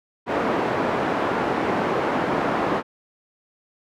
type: band-pass noise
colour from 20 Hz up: pink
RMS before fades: -23 dBFS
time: 0.26-2.83 s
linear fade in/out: 50 ms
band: 260 to 1300 Hz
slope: 12 dB/octave
effects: none